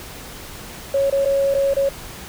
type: tone with dropouts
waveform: triangle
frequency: 552 Hz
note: C#5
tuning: 7 cents flat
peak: -11 dBFS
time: 0.94-1.89 s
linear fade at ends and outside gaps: 5 ms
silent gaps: 1.1-1.124 / 1.249-1.256 / 1.541-1.548 / 1.738-1.766 s
effects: tanh soft clip ceiling -13 dBFS + pink hiss -36 dBFS RMS until 2.28 s